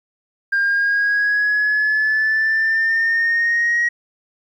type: exponential sweep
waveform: sine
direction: up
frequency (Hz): 1599 to 1900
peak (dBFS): -13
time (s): 0.52-3.89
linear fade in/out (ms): 10
effects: tanh soft clip ceiling -12 dBFS + 9-bit